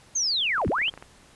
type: linear two-way sweep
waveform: sine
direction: down then up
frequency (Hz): 6560 to 37.88 to 3290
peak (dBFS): -22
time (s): 0.15-0.9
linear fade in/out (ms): 10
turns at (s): 0.68
type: clicks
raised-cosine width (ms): 0.5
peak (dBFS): -26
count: 11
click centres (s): 0.581 / 0.616 / 0.648 / 0.679 / 0.719 / 0.785 / 0.816 / 0.882 / 0.939 / 0.976 / 1.025
effects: pink hiss -54 dBFS RMS until 1.35 s + resampled to 24000 Hz